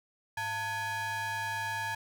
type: ring-modulated tone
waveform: square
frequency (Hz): 395.4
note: G4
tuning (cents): +15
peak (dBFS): -30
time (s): 0.37-1.95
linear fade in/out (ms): 5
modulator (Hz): 1290
effects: none